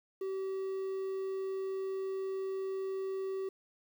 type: tone with quantisation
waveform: triangle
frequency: 383.9 Hz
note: G4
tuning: 36 cents flat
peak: -32 dBFS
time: 0.21-3.49 s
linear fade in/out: 5 ms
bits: 10
effects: none